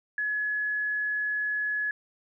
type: tone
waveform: sine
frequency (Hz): 1696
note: G#6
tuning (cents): +36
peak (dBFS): -26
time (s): 0.18-1.91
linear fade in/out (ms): 2
effects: none